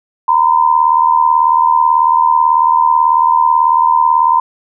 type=tone pair together; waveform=sine; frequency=933 / 1011.2 Hz; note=A#5 / B5; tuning=+1 / +41 cents; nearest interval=minor second; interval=140 cents; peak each=-10 dBFS; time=0.28-4.4 s; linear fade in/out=5 ms; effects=none